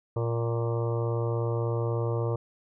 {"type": "harmonic tone with a mistuned harmonic", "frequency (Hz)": 116.54, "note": "A#2", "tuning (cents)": 0, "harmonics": [1, 3, 4, 5, 6, 7, 8, 9, 10], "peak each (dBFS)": [-27, -35, -32, -37, -46, -46, -43, -44, -44], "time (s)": [0.16, 2.36], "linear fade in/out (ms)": 5, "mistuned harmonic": 9, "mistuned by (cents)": 25, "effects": []}